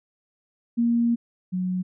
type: tone pair in turn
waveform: sine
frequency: 234.9 / 183.31 Hz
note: A#3 / F#3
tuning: +13 / -16 cents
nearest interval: major third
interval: 429 cents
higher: first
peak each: -18 / -23 dBFS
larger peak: first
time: 0.77-1.16 / 1.52-1.83 s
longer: first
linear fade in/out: 20 ms
effects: none